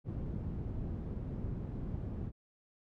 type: low-pass noise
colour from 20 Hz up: white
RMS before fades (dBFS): -39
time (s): 0.04-2.32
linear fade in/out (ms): 50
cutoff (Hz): 150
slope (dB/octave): 12
effects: none